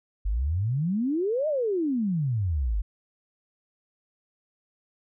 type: exponential two-way sweep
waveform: sine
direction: up then down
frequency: 45.76 to 636 to 45.76 Hz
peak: -23 dBFS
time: 0.25-2.82 s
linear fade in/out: 10 ms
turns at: 1.48 s
effects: none